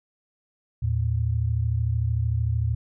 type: tone pair together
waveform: sine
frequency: 80.1 / 113.37 Hz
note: E2 / A#2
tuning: -49 / -48 cents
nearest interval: tritone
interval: 601 cents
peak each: -25 / -23 dBFS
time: 0.82-2.75 s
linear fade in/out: 10 ms
effects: none